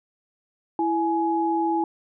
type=tone pair together; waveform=sine; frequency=331.5 / 839.7 Hz; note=E4 / G#5; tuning=+10 / +19 cents; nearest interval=octave + major third; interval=1609 cents; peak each=-23 dBFS; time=0.79-1.84 s; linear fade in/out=2 ms; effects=none